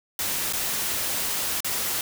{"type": "noise with dropouts", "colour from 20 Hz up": "white", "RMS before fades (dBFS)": -27, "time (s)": [0.19, 2.01], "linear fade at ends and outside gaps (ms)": 2, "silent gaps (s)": [[0.526, 0.533], [1.605, 1.645]], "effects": []}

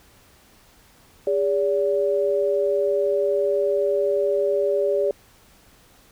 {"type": "tone pair together", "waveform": "sine", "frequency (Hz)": [405.9, 574], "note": ["G#4", "D5"], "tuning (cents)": [-40, -40], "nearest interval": "tritone", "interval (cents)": 600, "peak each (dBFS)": -21, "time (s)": [1.27, 5.11], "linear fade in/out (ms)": 2, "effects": ["pink hiss -54 dBFS RMS until 6.11 s"]}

